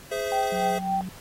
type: chord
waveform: square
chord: Ab augmented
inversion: none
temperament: equal with one note detuned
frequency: 415.3 / 515.5 / 659.3 Hz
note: Ab4 / C5 / E5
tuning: 0 / -26 / 0 cents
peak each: -32 / -31 / -32 dBFS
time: 0.11-0.79 s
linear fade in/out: 10 ms
type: tone with tremolo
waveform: sine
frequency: 779 Hz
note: G5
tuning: 11 cents flat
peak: -21 dBFS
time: 0.32-1.01 s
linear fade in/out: 0 ms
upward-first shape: triangle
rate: 3.6 Hz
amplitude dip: 80%
type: tone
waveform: sine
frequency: 185 Hz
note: F#3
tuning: in tune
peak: -31 dBFS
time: 0.52-1.09 s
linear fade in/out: 2 ms
effects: pink hiss -47 dBFS RMS until 1.2 s + AAC 48 kbps